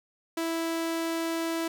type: tone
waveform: sawtooth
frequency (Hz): 329.6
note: E4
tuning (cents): 0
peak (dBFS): -24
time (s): 0.37-1.68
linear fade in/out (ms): 5
effects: none